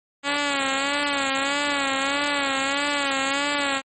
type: tone with vibrato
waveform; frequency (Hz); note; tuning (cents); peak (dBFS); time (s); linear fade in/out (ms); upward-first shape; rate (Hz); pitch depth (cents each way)
5% pulse; 279.3; C#4; +13; -10; 0.23-3.82; 50; sine; 1.6; 63
effects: MP3 32 kbps